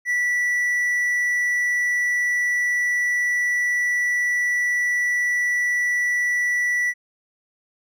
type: tone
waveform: triangle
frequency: 1958 Hz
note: B6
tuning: 15 cents flat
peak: -17 dBFS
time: 0.05-6.94 s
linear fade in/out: 50 ms
effects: none